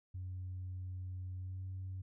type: tone with pitch glide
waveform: sine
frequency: 92 to 93.88 Hz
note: F#2 to F#2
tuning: -9 to +26 cents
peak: -39 dBFS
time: 0.14-2.02 s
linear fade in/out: 10 ms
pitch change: +35 cents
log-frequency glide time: 1.38-1.62 s
effects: tanh soft clip ceiling -37 dBFS